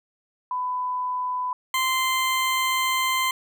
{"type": "tone pair in turn", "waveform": ["sine", "20% pulse"], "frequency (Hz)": [1000, 1041.1], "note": ["B5", "C6"], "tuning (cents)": [21, -9], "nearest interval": "minor second", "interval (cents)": 70, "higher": "second", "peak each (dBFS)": [-24, -16], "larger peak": "second", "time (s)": [[0.51, 1.53], [1.74, 3.31]], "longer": "second", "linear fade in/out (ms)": 2, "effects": []}